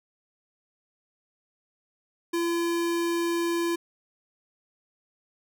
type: tone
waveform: square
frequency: 340 Hz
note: F4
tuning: 46 cents flat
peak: -25 dBFS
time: 2.33-3.76 s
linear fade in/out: 10 ms
effects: none